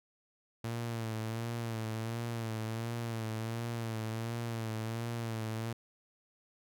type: tone with vibrato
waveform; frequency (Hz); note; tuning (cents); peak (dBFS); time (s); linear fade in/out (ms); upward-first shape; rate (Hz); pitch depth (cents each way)
sawtooth; 113.9; A#2; -40; -31; 0.64-5.73; 5; sine; 1.4; 55
effects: none